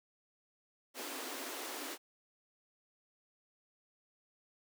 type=high-pass noise; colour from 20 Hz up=pink; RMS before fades=-43 dBFS; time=0.94-1.98 s; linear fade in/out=50 ms; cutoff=250 Hz; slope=96 dB/octave; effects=none